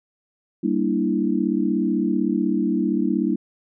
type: chord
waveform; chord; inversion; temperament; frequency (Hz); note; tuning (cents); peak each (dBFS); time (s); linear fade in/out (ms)
sine; E half-diminished seventh; first; equal; 196 / 233.1 / 293.7 / 329.6; G3 / Bb3 / D4 / E4; 0 / 0 / 0 / 0; -24; 0.63-3.36; 10
effects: none